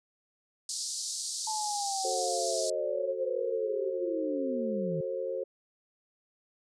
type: band-pass noise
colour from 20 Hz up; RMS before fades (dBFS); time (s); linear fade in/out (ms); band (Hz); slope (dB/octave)
pink; -36; 0.69-2.7; 2; 4300 to 9200; 48
type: linear sweep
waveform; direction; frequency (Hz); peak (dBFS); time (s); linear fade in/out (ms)
sine; down; 880 to 153.6; -32; 1.47-5.01; 5
type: chord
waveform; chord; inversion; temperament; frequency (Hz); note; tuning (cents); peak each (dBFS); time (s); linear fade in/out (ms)
sine; F# diminished; none; just; 370 / 444 / 532.8; F#4 / A4 / C5; 0 / +16 / +31; -38 / -37 / -33; 2.04-5.44; 10
effects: none